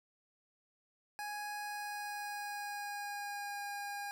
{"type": "tone with pitch glide", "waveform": "25% pulse", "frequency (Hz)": [830.6, 812.1], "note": ["G#5", "G#5"], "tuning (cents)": [0, -39], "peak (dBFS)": -36, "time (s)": [1.19, 4.11], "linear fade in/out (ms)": 0, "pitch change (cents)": -39, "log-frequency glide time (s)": [1.55, 3.68], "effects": ["11-bit"]}